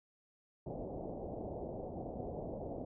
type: low-pass noise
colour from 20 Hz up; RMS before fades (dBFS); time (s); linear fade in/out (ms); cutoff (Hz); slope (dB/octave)
white; -43; 0.66-2.85; 5; 720; 48
effects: none